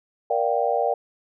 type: chord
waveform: sine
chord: G minor seventh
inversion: first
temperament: just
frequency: 470.4 / 588 / 705.6 / 784 Hz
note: Bb4 / D5 / F5 / G5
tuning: +16 / +2 / +18 / 0 cents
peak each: -25 dBFS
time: 0.3-0.94 s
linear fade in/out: 5 ms
effects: none